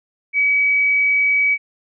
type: tone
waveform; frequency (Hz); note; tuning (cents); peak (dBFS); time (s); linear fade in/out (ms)
sine; 2275; C#7; +44; -13; 0.33-1.58; 50
effects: none